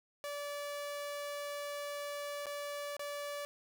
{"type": "tone with dropouts", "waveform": "sawtooth", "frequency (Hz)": 578, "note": "D5", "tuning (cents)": -28, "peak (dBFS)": -35, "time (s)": [0.24, 3.45], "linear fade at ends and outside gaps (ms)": 0, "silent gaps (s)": [[2.458, 2.467], [2.967, 2.994]], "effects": []}